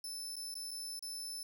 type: tone with dropouts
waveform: 25% pulse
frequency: 5274 Hz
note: E8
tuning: in tune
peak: -36 dBFS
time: 0.04-1.43 s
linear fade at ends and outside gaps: 2 ms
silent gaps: 0.357-0.365 / 0.542-0.553 / 0.709-0.713 / 0.993-1.025 s
effects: none